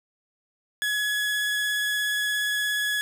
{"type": "tone with vibrato", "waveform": "30% pulse", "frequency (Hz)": 1688, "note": "G#6", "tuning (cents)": 28, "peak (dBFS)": -21, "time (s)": [0.82, 3.01], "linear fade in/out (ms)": 0, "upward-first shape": "triangle", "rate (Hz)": 17, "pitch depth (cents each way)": 12, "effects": []}